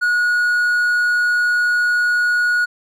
triangle tone, 1453 Hz, F#6, 32 cents flat, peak -12 dBFS, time 0.01-2.66 s, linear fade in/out 20 ms, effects none

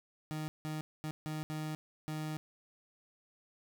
30% pulse tone bursts at uneven times, 154.7 Hz, D#3, 10 cents flat, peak -34 dBFS, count 6, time 0.31-0.48 / 0.65-0.81 / 1.04-1.11 / 1.26-1.43 / 1.5-1.75 / 2.08-2.37 s, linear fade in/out 0 ms, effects none

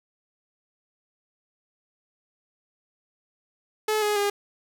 sawtooth tone with pitch steps, 430 / 418.2 / 406.8 Hz, A4 / G#4 / G#4, -40 / +12 / -36 cents, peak -18 dBFS, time 3.88-4.3 s, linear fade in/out 5 ms, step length 140 ms, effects none

